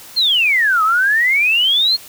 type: exponential two-way sweep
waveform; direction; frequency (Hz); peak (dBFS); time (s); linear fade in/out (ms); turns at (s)
sine; down then up; 4334 to 1244.5 to 4334; -11; 0.16-1.97; 20; 0.83
effects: white hiss -38 dBFS RMS until 2.08 s